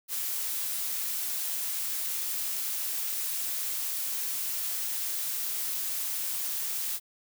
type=noise; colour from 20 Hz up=blue; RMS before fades=-32 dBFS; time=0.08-7 s; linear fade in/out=50 ms; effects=none

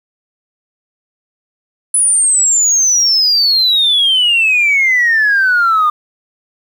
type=exponential sweep; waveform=sine; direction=down; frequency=10070 to 1204 Hz; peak=-7 dBFS; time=1.94-5.9 s; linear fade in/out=5 ms; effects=tanh soft clip ceiling -5 dBFS + 7-bit

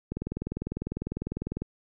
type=click train; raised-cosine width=3 ms; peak=-18 dBFS; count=31; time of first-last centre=0.12-1.62 s; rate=20 Hz; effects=none

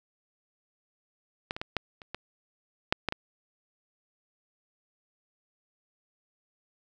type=clicks; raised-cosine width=0.3 ms; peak=-15 / -21 / -17 / -11 / -29 / -19 / -6 / -11 / -15 dBFS; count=9; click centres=1.509 / 1.565 / 1.615 / 1.767 / 2.018 / 2.146 / 2.925 / 3.087 / 3.124 s; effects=none

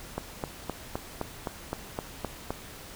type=click train; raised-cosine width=1 ms; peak=-16 dBFS; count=10; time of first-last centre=0.18-2.506 s; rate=3.87 Hz; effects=pink hiss -45 dBFS RMS until 2.95 s

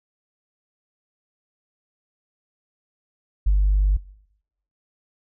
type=tone; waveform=sine; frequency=49.33 Hz; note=G1; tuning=12 cents sharp; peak=-13 dBFS; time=3.46-3.97 s; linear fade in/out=10 ms; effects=noise-tail reverb RT60 0.8 s tail -22 dB re dry + tanh soft clip ceiling -11 dBFS

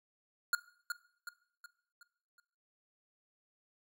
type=tone with echo; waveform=square; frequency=1429 Hz; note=F6; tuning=39 cents sharp; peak=-27 dBFS; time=0.53-0.55 s; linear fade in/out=2 ms; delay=370 ms; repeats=5; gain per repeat=-7 dB; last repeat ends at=2.4 s; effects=noise-tail reverb RT60 0.6 s tail -19 dB re dry

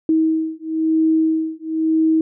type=beating tone pair; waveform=sine; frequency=318.6 / 319.6 Hz; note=D#4 / D#4; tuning=+41 / +47 cents; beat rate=1 Hz; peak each=-18 dBFS; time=0.09-2.21 s; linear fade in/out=2 ms; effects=none

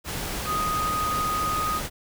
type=tone in noise; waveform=sine; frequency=1244.5 Hz; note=D#6; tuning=in tune; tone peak=-24 dBFS; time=0.45-1.81 s; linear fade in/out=50 ms; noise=pink; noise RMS=-31 dBFS; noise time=0.04-1.9 s; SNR=+4 dB; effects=none

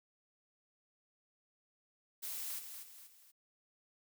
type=noise with echo; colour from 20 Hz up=blue; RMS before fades=-42 dBFS; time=2.22-2.6 s; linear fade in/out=20 ms; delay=240 ms; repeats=3; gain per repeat=-7 dB; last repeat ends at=3.32 s; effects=none

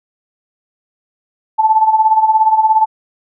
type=tone with tremolo; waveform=sine; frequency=875 Hz; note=A5; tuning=10 cents flat; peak=-5 dBFS; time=1.58-2.86 s; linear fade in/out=20 ms; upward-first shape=sine; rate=17 Hz; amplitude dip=70%; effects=none

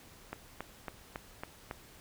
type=click train; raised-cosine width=0.5 ms; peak=-23 dBFS; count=6; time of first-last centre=0.33-1.711 s; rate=3.62 Hz; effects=pink hiss -56 dBFS RMS until 2 s

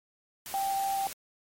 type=tone in noise; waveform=sine; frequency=784 Hz; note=G5; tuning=in tune; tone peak=-27 dBFS; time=0.54-1.07 s; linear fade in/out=0 ms; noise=white; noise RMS=-40 dBFS; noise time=0.46-1.13 s; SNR=+10 dB; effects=MP3 64 kbps

